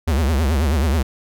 square tone with vibrato, 73.9 Hz, D2, 11 cents sharp, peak -16 dBFS, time 0.07-1.03 s, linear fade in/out 10 ms, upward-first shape triangle, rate 9.3 Hz, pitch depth 260 cents each way, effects none

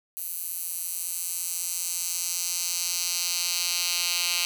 10% pulse tone with high-pass filter sweep, 174.61 Hz, F3, in tune, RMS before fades -29 dBFS, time 0.17-4.45 s, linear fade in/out 0 ms, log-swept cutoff 12000 to 3400 Hz, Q 1.3, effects none

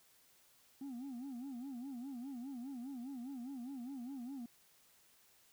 sine tone with vibrato, 257.3 Hz, C4, 29 cents flat, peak -40 dBFS, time 0.81-4.46 s, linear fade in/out 5 ms, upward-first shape sine, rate 4.9 Hz, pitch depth 160 cents each way, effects tanh soft clip ceiling -42 dBFS + white hiss -68 dBFS RMS until 5.52 s

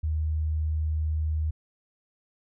sine tone, 77.78 Hz, D#2, in tune, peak -24 dBFS, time 0.03-1.51 s, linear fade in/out 10 ms, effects none

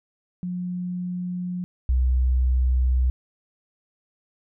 sine tone pair in turn, 179.3 / 63.23 Hz, F3 / B1, +46 / +41 cents, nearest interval octave + tritone, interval 1805 cents, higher first, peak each -26 / -17 dBFS, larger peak second, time 0.43-1.64 / 1.89-3.1 s, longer neither, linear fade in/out 0 ms, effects none

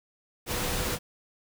sine tone in noise, 493.9 Hz, B4, in tune, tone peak -39 dBFS, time 0.46-0.99 s, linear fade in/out 50 ms, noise pink, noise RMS -30 dBFS, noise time 0.46-0.99 s, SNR -12 dB, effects none

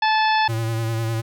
harmonic tone, 870 Hz, A5, 20 cents flat, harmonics 1 / 2 / 3 / 4 / 5 / 6, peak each -17 / -23 / -27 / -29 / -31 / -33 dBFS, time 0.02-0.48 s, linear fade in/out 5 ms
square tone with vibrato, 113.5 Hz, A#2, 46 cents flat, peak -22 dBFS, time 0.48-1.22 s, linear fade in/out 20 ms, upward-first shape sine, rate 9.9 Hz, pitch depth 33 cents each way
effects none

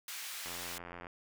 pink high-pass noise, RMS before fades -43 dBFS, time 0.08-0.78 s, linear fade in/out 2 ms, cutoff 1800 Hz, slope 12 dB/octave
click train, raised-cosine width 0.5 ms, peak -30 dBFS, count 54, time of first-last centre 0.46-1.068 s, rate 87.1 Hz
effects none

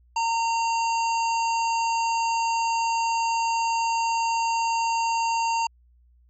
harmonic tone with a mistuned harmonic, 918 Hz, A#5, 27 cents flat, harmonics 1 / 3 / 5 / 7 / 8, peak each -22 / -32 / -36 / -39 / -40 dBFS, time 0.16-5.67 s, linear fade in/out 5 ms, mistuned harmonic 5, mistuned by +32 cents, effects added 60 Hz sine -55 dBFS peak until 6.29 s

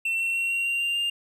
triangle tone with pitch steps, 2697 / 2714 / 2731 / 2749 / 2766 / 2784 / 2802 Hz, E7 / E7 / F7 / F7 / F7 / F7 / F7, +39 / +50 / -39 / -28 / -17 / -6 / +5 cents, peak -22 dBFS, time 0.05-1.1 s, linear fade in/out 5 ms, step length 150 ms, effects none

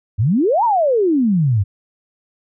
sine exponential two-way sweep, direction up then down, 92.5 to 987.8 to 92.5 Hz, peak -12 dBFS, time 0.18-1.64 s, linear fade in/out 20 ms, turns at 0.64 s, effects none

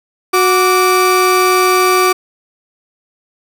35% pulse tone pair together, 367.3 / 1166 Hz, F#4 / D6, -13 / -13 cents, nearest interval octave + minor sixth, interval 2000 cents, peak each -10 dBFS, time 0.33-2.13 s, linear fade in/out 10 ms, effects none

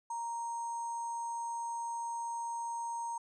sine tone with sample-and-hold, 932.3 Hz, A#5, in tune, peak -35 dBFS, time 0.1-3.18 s, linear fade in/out 5 ms, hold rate 7350 Hz, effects resampled to 22050 Hz

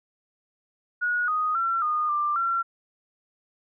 sine tone with pitch steps, 1453 / 1245 / 1355 / 1225 / 1186 / 1363 Hz, F#6 / D#6 / E6 / D#6 / D6 / F6, -32 / +1 / +47 / -27 / +17 / -43 cents, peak -22 dBFS, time 1.01-2.63 s, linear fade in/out 20 ms, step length 270 ms, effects none

